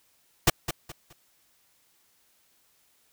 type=noise with echo; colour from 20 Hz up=pink; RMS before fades=-18 dBFS; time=0.47-0.5 s; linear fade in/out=5 ms; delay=210 ms; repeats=3; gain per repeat=-11 dB; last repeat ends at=1.13 s; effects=white hiss -66 dBFS RMS until 3.12 s